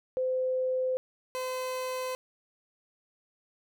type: tone pair in turn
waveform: sine / 30% pulse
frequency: 514 / 512.2 Hz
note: C5 / C5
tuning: -31 / -37 cents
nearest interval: unison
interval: 6 cents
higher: first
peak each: -26 / -29 dBFS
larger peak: first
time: 0.17-0.97 / 1.35-2.15 s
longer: neither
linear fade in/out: 0 ms
effects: none